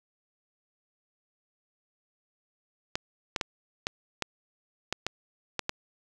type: clicks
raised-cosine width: 0.2 ms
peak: -11 dBFS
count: 9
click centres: 2.955 / 3.362 / 3.412 / 3.869 / 4.223 / 4.926 / 5.066 / 5.593 / 5.694 s
effects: 8-bit